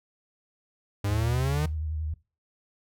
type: exponential sweep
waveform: 45% pulse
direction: up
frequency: 99 to 155.56 Hz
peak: -25 dBFS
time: 1.04-1.66 s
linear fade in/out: 5 ms
type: tone with vibrato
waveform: sine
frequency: 77.78 Hz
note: D#2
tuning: in tune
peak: -28 dBFS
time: 1.09-2.14 s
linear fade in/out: 5 ms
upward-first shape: sine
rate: 11 Hz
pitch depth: 46 cents each way
effects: noise-tail reverb RT60 0.3 s tail -20 dB re dry

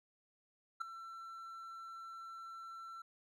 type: tone with ADSR envelope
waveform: triangle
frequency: 1344 Hz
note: E6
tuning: 33 cents sharp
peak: -31 dBFS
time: 0.8-3.02 s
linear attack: 16 ms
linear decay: 3 ms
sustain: -14 dB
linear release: 5 ms
effects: none

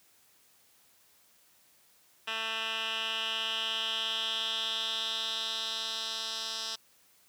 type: tone with band-pass filter sweep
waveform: 10% pulse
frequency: 222.9 Hz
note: A3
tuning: 23 cents sharp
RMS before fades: -34 dBFS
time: 2.27-6.76 s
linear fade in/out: 10 ms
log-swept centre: 2500 to 4600 Hz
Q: 4.2
effects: white hiss -64 dBFS RMS until 7.28 s + high-pass 60 Hz 12 dB/octave

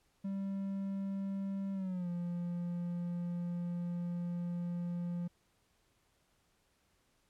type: tone with pitch glide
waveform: triangle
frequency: 195.5 to 174.17 Hz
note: G3 to F3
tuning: -4 to -4 cents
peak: -33 dBFS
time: 0.24-5.28 s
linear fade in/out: 10 ms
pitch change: -200 cents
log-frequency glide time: 1.73-2.09 s
effects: pink hiss -74 dBFS RMS until 7.29 s + low-pass 12000 Hz 12 dB/octave

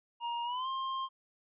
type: tone with pitch glide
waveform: square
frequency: 944 to 1059.6 Hz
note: A#5 to C6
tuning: +22 to +22 cents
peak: -34 dBFS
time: 0.2-1.09 s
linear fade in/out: 50 ms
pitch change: +200 cents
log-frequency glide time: 0.44-0.68 s
effects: resampled to 8000 Hz

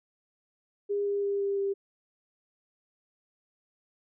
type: tone with pitch steps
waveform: sine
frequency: 405.9 / 403.3 / 400.8 / 398.2 / 395.7 Hz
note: G#4 / G4 / G4 / G4 / G4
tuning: -40 / +49 / +38 / +27 / +16 cents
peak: -26 dBFS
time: 0.89-1.74 s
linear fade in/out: 20 ms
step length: 170 ms
effects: none

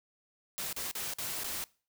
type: noise with dropouts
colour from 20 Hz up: white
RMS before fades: -37 dBFS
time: 0.58-1.64 s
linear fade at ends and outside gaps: 0 ms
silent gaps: 0.728-0.764 / 0.913-0.952 / 1.136-1.185 / 1.435-1.443 s
effects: noise-tail reverb RT60 0.4 s tail -23 dB re dry

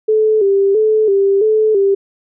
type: tone with vibrato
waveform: sine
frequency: 413.5 Hz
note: G#4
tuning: 8 cents flat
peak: -9 dBFS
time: 0.08-1.95 s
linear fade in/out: 10 ms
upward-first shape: square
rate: 1.5 Hz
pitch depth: 82 cents each way
effects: none

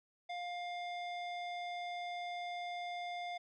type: tone with low-pass filter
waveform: square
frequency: 705 Hz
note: F5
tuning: 16 cents sharp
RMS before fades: -42 dBFS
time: 0.29-3.38 s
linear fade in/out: 10 ms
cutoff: 3400 Hz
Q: 1.6
effects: none

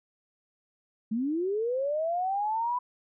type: linear sweep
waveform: sine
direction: up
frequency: 209 to 1000 Hz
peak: -26 dBFS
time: 1.11-2.79 s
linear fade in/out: 10 ms
effects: none

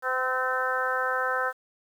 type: harmonic tone with a mistuned harmonic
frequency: 256.6 Hz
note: C4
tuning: 34 cents flat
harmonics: 2 / 3 / 4 / 5 / 6 / 7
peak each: -31 / -34 / -33 / -30 / -29 / -36 dBFS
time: 0.02-1.53 s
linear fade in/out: 50 ms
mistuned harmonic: 5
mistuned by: +21 cents
effects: 9-bit

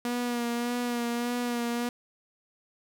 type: tone with vibrato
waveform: sawtooth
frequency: 240 Hz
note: B3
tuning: 49 cents flat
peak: -24 dBFS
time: 0.05-1.89 s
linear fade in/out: 2 ms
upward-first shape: sine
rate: 1.7 Hz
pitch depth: 27 cents each way
effects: none

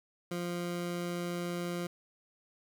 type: tone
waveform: 20% pulse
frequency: 174.61 Hz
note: F3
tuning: in tune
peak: -29 dBFS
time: 0.31-1.87 s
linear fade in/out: 5 ms
effects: none

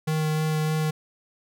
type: tone with vibrato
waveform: square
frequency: 155.56 Hz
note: D#3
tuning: in tune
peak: -23 dBFS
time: 0.07-0.91 s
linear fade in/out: 10 ms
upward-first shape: sine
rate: 3.3 Hz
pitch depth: 10 cents each way
effects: none

